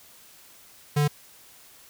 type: tone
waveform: square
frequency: 146.9 Hz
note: D3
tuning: 1 cent sharp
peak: -20 dBFS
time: 0.96-1.08 s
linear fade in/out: 10 ms
effects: white hiss -52 dBFS RMS until 1.89 s